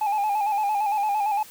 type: tone with vibrato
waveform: sine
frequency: 830.6 Hz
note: G#5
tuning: in tune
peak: -18 dBFS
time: 0.01-1.43 s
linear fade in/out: 5 ms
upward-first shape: square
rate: 8.8 Hz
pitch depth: 55 cents each way
effects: tanh soft clip ceiling -20 dBFS + white hiss -46 dBFS RMS until 1.5 s